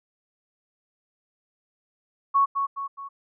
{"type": "tone with echo", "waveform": "sine", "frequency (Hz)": 1108.7, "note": "C#6", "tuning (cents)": 0, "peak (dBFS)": -16, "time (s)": [2.34, 2.46], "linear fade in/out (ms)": 20, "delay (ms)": 210, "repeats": 3, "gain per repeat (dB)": -6, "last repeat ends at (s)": 3.09, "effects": []}